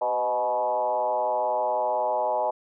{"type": "tone with frequency modulation", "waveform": "sine", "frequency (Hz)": 737, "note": "F#5", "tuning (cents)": -7, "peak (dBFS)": -22, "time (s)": [0.01, 2.51], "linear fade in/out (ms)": 10, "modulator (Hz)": 116, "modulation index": 1.9, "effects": []}